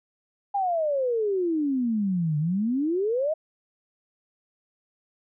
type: exponential two-way sweep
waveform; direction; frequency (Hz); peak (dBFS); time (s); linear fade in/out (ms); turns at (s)
sine; down then up; 820 to 146.2 to 651; -22; 0.54-3.34; 10; 2.38
effects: none

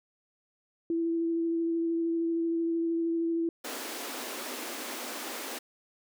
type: tone with vibrato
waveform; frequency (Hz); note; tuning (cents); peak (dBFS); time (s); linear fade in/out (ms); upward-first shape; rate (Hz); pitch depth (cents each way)
sine; 332.7; E4; +16; -26; 0.9-3.49; 2; sine; 13; 12
type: high-pass noise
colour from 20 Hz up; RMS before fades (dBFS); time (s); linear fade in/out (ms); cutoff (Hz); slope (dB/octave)
pink; -38; 3.64-5.59; 10; 230; 96
effects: none

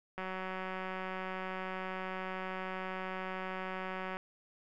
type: click train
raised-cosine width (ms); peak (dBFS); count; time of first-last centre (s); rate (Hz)
0.5; -25; 747; 0.18-4.169; 187
effects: none

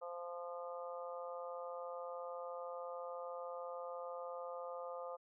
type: harmonic tone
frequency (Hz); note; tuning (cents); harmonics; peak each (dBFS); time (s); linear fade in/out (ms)
173.8; F3; -8; 3 / 4 / 5 / 6 / 7; -45 / -51 / -53 / -55 / -51; 0.01-5.17; 20
effects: none

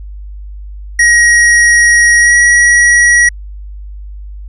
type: tone with pitch glide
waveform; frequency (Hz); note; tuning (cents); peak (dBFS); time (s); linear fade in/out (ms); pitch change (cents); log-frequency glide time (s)
square; 1894 to 1916; A#6 to A#6; +27 to +47; -5; 0.99-3.29; 5; +20; 2.19-2.34
effects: added 50 Hz sine -24 dBFS peak until 4.48 s + resampled to 24000 Hz

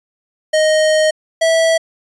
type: tone pair in turn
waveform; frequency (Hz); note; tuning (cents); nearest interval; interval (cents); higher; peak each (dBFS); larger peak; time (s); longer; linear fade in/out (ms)
square; 622.3 / 653.5; D#5 / E5; 0 / -15; minor second; 85; second; -11; neither; 0.53-1.11 / 1.41-1.78; first; 10
effects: resampled to 22050 Hz

